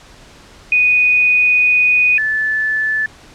sine tone pair in turn, 2481 / 1743.8 Hz, D#7 / A6, -6 / -16 cents, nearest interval tritone, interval 610 cents, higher first, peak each -9 / -14 dBFS, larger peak first, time 0.72-2.18 / 2.18-3.06 s, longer first, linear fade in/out 2 ms, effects pink hiss -42 dBFS RMS until 3.34 s + low-pass 7000 Hz 12 dB/octave

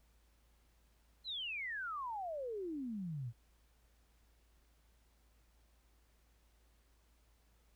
sine exponential sweep, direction down, 4186 to 110 Hz, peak -39 dBFS, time 1.24-3.33 s, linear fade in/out 50 ms, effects added 56 Hz sine -68 dBFS peak until 7.75 s + pink hiss -75 dBFS RMS until 7.75 s

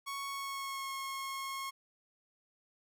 sawtooth tone with pitch glide, 1108.7 to 1085.3 Hz, C#6 to C#6, 0 to -37 cents, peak -34 dBFS, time 0.06-1.71 s, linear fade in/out 20 ms, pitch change -37 cents, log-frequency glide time 0.28-0.91 s, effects none

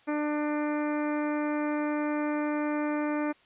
harmonic tone, 298.2 Hz, D4, 27 cents sharp, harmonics 1 / 2 / 3 / 4 / 5 / 6 / 7 / 8, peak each -28 / -34 / -38 / -40 / -42 / -44 / -45 / -46 dBFS, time 0.07-3.33 s, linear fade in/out 20 ms, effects white hiss -61 dBFS RMS until 3.45 s + resampled to 8000 Hz

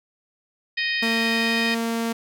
harmonic tone, 622.3 Hz, D#5, in tune, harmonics 3 / 4 / 5 / 6 / 7 / 8, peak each -25 / -27 / -32 / -32 / -36 / -32 dBFS, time 0.77-1.75 s, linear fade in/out 10 ms
sawtooth tone with pitch glide, 227.5 to 229.5 Hz, A#3 to A#3, -42 to -27 cents, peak -19 dBFS, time 1.02-2.13 s, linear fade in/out 10 ms, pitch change +15 cents, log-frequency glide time 1.31-1.79 s
effects none

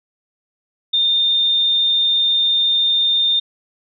sine tone with vibrato, 3627 Hz, A#7, 48 cents flat, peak -13 dBFS, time 0.93-3.4 s, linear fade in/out 10 ms, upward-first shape triangle, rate 20 Hz, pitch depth 13 cents each way, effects none

